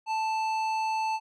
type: tone with tanh clipping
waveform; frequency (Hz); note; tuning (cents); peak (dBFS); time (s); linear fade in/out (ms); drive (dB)
sine; 880; A5; 0; -28; 0.06-1.2; 50; 13
effects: none